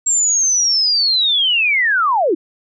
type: linear sweep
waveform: sine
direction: down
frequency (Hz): 7530 to 286.2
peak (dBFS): -12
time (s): 0.06-2.35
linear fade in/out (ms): 10
effects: none